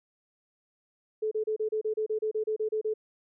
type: tone bursts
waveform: sine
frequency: 433.2 Hz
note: A4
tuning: 27 cents flat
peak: -26 dBFS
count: 14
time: 1.22-2.939 s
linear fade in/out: 10 ms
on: 94 ms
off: 31 ms
effects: none